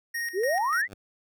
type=tone with tremolo; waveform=square; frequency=1864.7 Hz; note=A#6; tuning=in tune; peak=-29 dBFS; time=0.14-0.82 s; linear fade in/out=10 ms; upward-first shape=square; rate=3.4 Hz; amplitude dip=65%
type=exponential sweep; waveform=sine; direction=up; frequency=338.8 to 2093 Hz; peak=-23 dBFS; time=0.33-0.88 s; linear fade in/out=50 ms
type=tone with exponential growth; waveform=10% pulse; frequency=99.9 Hz; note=G2; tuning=33 cents sharp; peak=-30 dBFS; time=0.85-0.94 s; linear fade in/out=5 ms; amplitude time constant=18 ms
effects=none